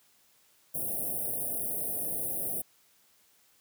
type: band-stop noise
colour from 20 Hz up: white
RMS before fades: -33 dBFS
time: 0.74-2.62 s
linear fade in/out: 10 ms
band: 750 to 9100 Hz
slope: 96 dB/octave
effects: white hiss -65 dBFS RMS until 3.6 s + high-pass 80 Hz 12 dB/octave